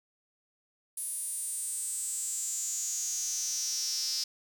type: tone with high-pass filter sweep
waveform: square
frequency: 140 Hz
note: C#3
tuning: 18 cents sharp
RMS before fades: -34 dBFS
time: 0.97-4.24 s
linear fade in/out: 5 ms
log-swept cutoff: 10000 to 5100 Hz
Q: 8
effects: none